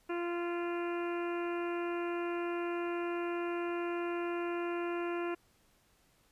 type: harmonic tone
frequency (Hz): 345.9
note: F4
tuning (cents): -17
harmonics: 1 / 2 / 3 / 4 / 5 / 6 / 7 / 8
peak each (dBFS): -34 / -43 / -44 / -45 / -49 / -54 / -49 / -51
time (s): 0.09-5.35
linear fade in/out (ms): 10
effects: pink hiss -69 dBFS RMS until 6.31 s + resampled to 32000 Hz